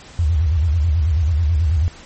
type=tone with vibrato; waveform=sine; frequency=79.4 Hz; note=D#2; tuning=36 cents sharp; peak=-13 dBFS; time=0.19-1.88 s; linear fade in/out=0 ms; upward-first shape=square; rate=9.2 Hz; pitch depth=140 cents each way; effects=pink hiss -41 dBFS RMS until 2.05 s + MP3 32 kbps